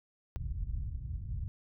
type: low-pass noise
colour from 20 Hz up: white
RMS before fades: -37 dBFS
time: 0.36-1.48 s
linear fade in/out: 0 ms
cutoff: 100 Hz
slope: 24 dB/octave
effects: none